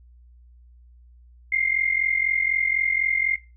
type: tone pair together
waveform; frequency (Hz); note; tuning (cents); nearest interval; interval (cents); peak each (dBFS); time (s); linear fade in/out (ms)
sine; 2093 / 2137; C7 / C7; 0 / +36; unison; 36; -22; 1.52-3.36; 5
effects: noise-tail reverb RT60 0.3 s tail -19 dB re dry + added 60 Hz sine -48 dBFS peak until 3.56 s